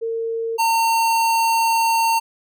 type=tone pair in turn; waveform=sine / square; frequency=455.4 / 910.8 Hz; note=A#4 / A#5; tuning=-40 / -40 cents; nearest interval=octave; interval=1200 cents; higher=second; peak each=-21 / -16 dBFS; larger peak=second; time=0.01-0.58 / 0.58-2.2 s; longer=second; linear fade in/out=20 ms; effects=none